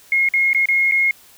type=tone with dropouts; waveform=sine; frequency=2154 Hz; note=C7; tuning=50 cents sharp; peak=-13 dBFS; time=0.12-1.11 s; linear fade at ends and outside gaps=2 ms; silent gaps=0.288-0.337 / 0.532-0.547 / 0.657-0.686 / 0.913-0.92 s; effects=white hiss -48 dBFS RMS until 1.37 s